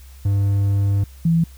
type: tone pair in turn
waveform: triangle / sine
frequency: 99.8 / 165.8 Hz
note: G2 / E3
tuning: +32 / +10 cents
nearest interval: major sixth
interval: 878 cents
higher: second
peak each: -13 / -13 dBFS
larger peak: neither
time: 0.25-1.04 / 1.25-1.44 s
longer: first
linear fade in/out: 5 ms
effects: added 66 Hz sine -39 dBFS peak until 1.57 s + white hiss -51 dBFS RMS until 1.57 s